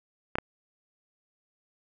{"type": "clicks", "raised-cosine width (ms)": 0.5, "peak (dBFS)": -12, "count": 2, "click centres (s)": [0.355, 0.385], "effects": []}